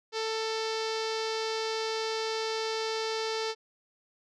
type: tone with low-pass filter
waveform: sawtooth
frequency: 443.5 Hz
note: A4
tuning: 14 cents sharp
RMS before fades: -32 dBFS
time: 0.12-3.55 s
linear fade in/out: 50 ms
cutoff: 4900 Hz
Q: 3.2
effects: none